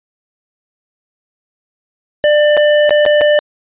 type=tone with dropouts; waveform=square; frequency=595 Hz; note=D5; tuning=22 cents sharp; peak=-8 dBFS; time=2.24-3.39 s; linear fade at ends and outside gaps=0 ms; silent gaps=2.568-2.574 / 2.894-2.907 / 3.053-3.062 / 3.21-3.215 s; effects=resampled to 8000 Hz